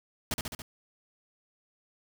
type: noise with echo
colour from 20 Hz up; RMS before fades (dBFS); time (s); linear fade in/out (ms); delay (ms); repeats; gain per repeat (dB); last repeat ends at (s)
pink; -30; 0.31-0.34; 2; 70; 4; -3; 0.62
effects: none